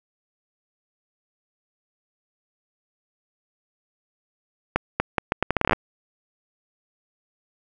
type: accelerating click train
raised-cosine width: 0.5 ms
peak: -4 dBFS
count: 14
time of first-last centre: 4.76-5.732 s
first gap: 240 ms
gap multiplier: 0.76
effects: none